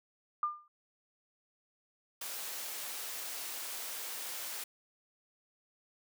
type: tone with exponential decay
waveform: sine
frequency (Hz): 1200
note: D6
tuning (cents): +37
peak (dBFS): -26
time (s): 0.43-0.68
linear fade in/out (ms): 2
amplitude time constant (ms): 53
type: noise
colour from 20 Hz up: white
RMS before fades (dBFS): -41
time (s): 2.21-4.64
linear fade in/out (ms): 5
effects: high-pass 400 Hz 12 dB/octave